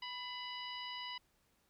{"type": "harmonic tone with a mistuned harmonic", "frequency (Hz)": 985, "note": "B5", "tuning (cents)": -5, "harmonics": [1, 2, 3, 4, 5], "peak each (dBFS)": [-47, -49, -46, -53, -51], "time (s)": [0.02, 1.18], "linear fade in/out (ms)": 5, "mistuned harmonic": 2, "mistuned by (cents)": 39, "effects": ["pink hiss -75 dBFS RMS until 1.69 s"]}